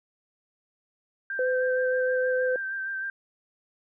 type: tone with vibrato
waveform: sine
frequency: 1569 Hz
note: G6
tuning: 1 cent sharp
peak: -29 dBFS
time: 1.3-3.1 s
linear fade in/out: 2 ms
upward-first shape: sine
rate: 6.4 Hz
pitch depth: 26 cents each way
type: tone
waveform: sine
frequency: 508 Hz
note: B4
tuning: 49 cents sharp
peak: -23 dBFS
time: 1.39-2.56 s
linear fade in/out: 2 ms
effects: none